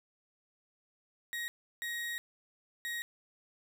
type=tone bursts at uneven times; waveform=35% pulse; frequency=1887 Hz; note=A#6; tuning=21 cents sharp; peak=-34 dBFS; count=3; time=1.33-1.48 / 1.82-2.18 / 2.85-3.02 s; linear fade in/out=0 ms; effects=none